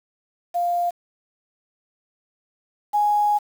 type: tone pair in turn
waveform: sine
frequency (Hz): 699 / 831.3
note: F5 / G#5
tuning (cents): +1 / +1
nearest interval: minor third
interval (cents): 300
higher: second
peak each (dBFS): -19 / -16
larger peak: second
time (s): 0.54-0.91 / 2.93-3.39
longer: second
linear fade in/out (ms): 20
effects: 7-bit